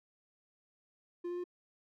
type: tone with pitch steps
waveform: triangle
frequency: 349.2 / 352.4 / 355.7 Hz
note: F4 / F4 / F4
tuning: 0 / +16 / +32 cents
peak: -34 dBFS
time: 1.24-1.441 s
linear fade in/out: 10 ms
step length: 67 ms
effects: none